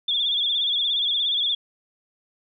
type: tone with vibrato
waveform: sine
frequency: 3445 Hz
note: A7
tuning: 37 cents flat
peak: -20 dBFS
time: 0.08-1.55 s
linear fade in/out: 5 ms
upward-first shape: sine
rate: 17 Hz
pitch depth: 81 cents each way
effects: none